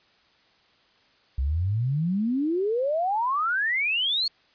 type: exponential sweep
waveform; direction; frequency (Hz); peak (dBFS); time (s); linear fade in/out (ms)
sine; up; 62.7 to 4435; -22; 1.38-4.28; 5
effects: white hiss -61 dBFS RMS until 4.54 s + resampled to 11025 Hz